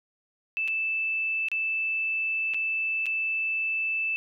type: tone with dropouts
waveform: sine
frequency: 2637 Hz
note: E7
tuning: in tune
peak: -25 dBFS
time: 0.57-4.16 s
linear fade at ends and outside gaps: 0 ms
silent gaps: 0.677-0.682 / 1.485-1.516 / 2.537-2.544 / 3.058-3.065 s
effects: none